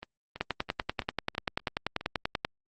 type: two click trains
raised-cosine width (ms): 0.3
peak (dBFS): -12 / -23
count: 22 / 7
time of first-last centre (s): 0.41-2.449 / 0.03-2.01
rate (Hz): 10.3 / 3.03
effects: Opus 24 kbps